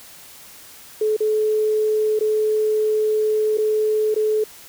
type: tone with dropouts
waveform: sine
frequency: 430.2 Hz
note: A4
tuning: 39 cents flat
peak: -16 dBFS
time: 1.01-4.44 s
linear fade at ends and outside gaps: 5 ms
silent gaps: 1.166-1.204 / 2.192-2.208 / 3.574-3.582 / 4.144-4.161 s
effects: white hiss -43 dBFS RMS until 4.68 s